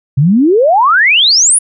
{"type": "exponential sweep", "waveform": "sine", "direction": "up", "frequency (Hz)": [127.7, 10548], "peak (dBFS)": -5, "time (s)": [0.17, 1.59], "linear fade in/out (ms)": 10, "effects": []}